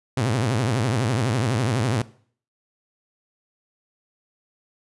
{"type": "tone with vibrato", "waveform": "sawtooth", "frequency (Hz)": 118.9, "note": "A#2", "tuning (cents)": 35, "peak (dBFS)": -16, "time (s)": [0.17, 2.02], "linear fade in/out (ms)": 5, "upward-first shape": "triangle", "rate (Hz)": 12, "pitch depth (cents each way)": 290, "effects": ["noise-tail reverb RT60 0.5 s tail -19 dB re dry", "resampled to 24000 Hz"]}